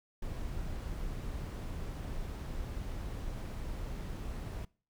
brown noise, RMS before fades -39 dBFS, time 0.22-4.65 s, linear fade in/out 5 ms, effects noise-tail reverb RT60 0.4 s tail -23 dB re dry

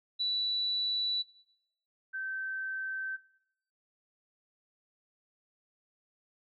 sine tone pair in turn, 3951 / 1546.8 Hz, B7 / G6, 0 / -24 cents, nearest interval octave + major third, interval 1624 cents, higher first, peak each -28 / -34 dBFS, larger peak first, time 0.19-1.23 / 2.13-3.17 s, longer neither, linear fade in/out 20 ms, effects noise-tail reverb RT60 0.7 s tail -18 dB re dry

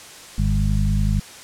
harmonic tone with a mistuned harmonic, 50.6 Hz, G#1, 44 cents flat, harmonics 1 / 2 / 3 / 4, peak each -19 / -22 / -24 / -25 dBFS, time 0.38-1.2 s, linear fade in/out 5 ms, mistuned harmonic 1, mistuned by -100 cents, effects white hiss -40 dBFS RMS until 1.43 s + low-pass 9000 Hz 12 dB/octave

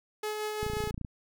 sawtooth tone with tremolo, 425.6 Hz, G#4, 42 cents sharp, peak -27 dBFS, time 0.23-0.91 s, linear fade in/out 5 ms, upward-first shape sine, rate 5.7 Hz, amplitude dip 30%
click train, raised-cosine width 5 ms, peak -24 dBFS, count 13, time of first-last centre 0.63-1.048 s, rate 28.7 Hz
effects none

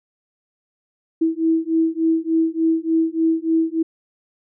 sine beating tone pair, 323.4 / 326.8 Hz, E4 / E4, -33 / -15 cents, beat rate 3.4 Hz, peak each -19 dBFS, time 1.21-3.83 s, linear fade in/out 10 ms, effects none

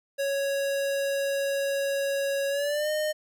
square tone with pitch glide, 554.4 to 611.6 Hz, C#5 to D#5, 0 to -30 cents, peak -26 dBFS, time 0.18-3.13 s, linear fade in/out 20 ms, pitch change +170 cents, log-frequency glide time 2.49-2.9 s, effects none

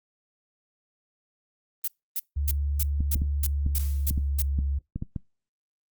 violet noise bursts, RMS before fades -27 dBFS, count 9, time 1.84-4.422 s, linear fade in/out 5 ms, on 38 ms, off 280 ms
sine tone with pitch glide, 71.5 to 69.46 Hz, D2 to C#2, -46 to +4 cents, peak -24 dBFS, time 2.36-4.79 s, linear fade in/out 10 ms, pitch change -50 cents, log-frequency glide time 3.4-4.55 s
clicks, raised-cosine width 5 ms, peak -18 dBFS, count 10, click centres 3.006 / 3.157 / 3.219 / 3.664 / 4.109 / 4.178 / 4.589 / 4.96 / 5.024 / 5.162 s
blue noise with exponential decay, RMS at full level -37 dBFS, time 3.79-4.3 s, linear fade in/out 5 ms, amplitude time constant 110 ms
effects noise-tail reverb RT60 0.2 s tail -26 dB re dry + Opus 32 kbps

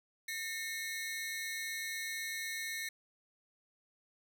sawtooth ring-modulated tone, 1998 Hz, B6, 20 cents sharp, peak -31 dBFS, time 0.28-2.89 s, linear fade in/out 5 ms, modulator 178 Hz, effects none

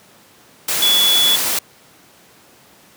sine tone in noise, 3415 Hz, G#7, 48 cents sharp, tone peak -12 dBFS, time 0.82-1.36 s, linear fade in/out 5 ms, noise white, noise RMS -19 dBFS, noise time 0.68-1.59 s, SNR +4 dB, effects pink hiss -48 dBFS RMS until 2.96 s + high-pass 150 Hz 12 dB/octave

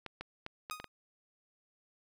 clicks, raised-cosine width 0.3 ms, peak -25 dBFS, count 6, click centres 0.063 / 0.21 / 0.464 / 0.699 / 0.8 / 0.843 s
sawtooth tone with exponential decay, 1244.5 Hz, D#6, in tune, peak -31 dBFS, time 0.71-0.88 s, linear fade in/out 1 ms, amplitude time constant 35 ms
effects none

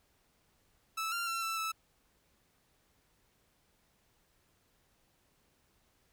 sawtooth tone with pitch steps, 1312 / 1385 / 1351 / 1328 / 1310 Hz, E6 / F6 / E6 / E6 / E6, -9 / -15 / +42 / +12 / -11 cents, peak -30 dBFS, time 0.97-1.72 s, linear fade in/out 10 ms, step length 150 ms, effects pink hiss -72 dBFS RMS until 6.12 s

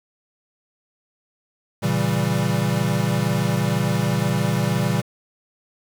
square chord, A# diminished seventh, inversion none, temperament equal, 116.54 / 138.59 / 164.81 / 196 Hz, A#2 / C#3 / E3 / G3, 0 / 0 / 0 / 0 cents, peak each -25 dBFS, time 1.82-5.02 s, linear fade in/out 20 ms, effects 7-bit

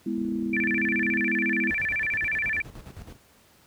sine chord, E major, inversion first, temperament equal, 207.7 / 246.9 / 329.6 Hz, G#3 / B3 / E4, 0 / 0 / 0 cents, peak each -30 dBFS, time 0.06-1.71 s, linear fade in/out 5 ms
click train, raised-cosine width 3 ms, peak -30 dBFS, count 30, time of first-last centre 0.18-1.198 s, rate 28.5 Hz
sine tone with vibrato, 2031 Hz, B6, 48 cents sharp, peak -24 dBFS, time 0.53-2.62 s, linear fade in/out 5 ms, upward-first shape square, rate 14 Hz, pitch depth 250 cents each way
brown noise with tremolo, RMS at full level -37 dBFS, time 1.69-3.17 s, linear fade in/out 5 ms, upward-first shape square, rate 9.4 Hz, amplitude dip 70%
effects pink hiss -58 dBFS RMS until 3.66 s + high-pass 60 Hz 12 dB/octave

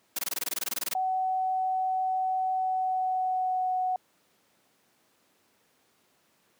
white noise bursts, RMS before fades -30 dBFS, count 16, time 0.16-0.938 s, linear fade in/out 5 ms, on 28 ms, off 22 ms
sine tone with pitch glide, 751 to 740.2 Hz, F#5 to F#5, +26 to 0 cents, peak -25 dBFS, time 0.95-3.96 s, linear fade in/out 2 ms, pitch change -26 cents, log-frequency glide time 2.59-3.73 s
effects pink hiss -67 dBFS RMS until 6.59 s + high-pass 200 Hz 12 dB/octave

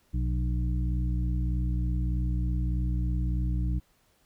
harmonic tone with a mistuned harmonic, 60.8 Hz, B1, 26 cents flat, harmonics 1 / 2 / 3 / 5, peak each -26 / -32 / -36 / -40 dBFS, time 0.13-3.8 s, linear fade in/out 20 ms, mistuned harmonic 2, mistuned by +35 cents, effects pink hiss -67 dBFS RMS until 4.25 s

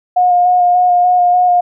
sine tone with vibrato, 717 Hz, F5, 45 cents sharp, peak -7 dBFS, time 0.16-1.61 s, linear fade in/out 10 ms, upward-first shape square, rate 3.4 Hz, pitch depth 14 cents each way, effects none

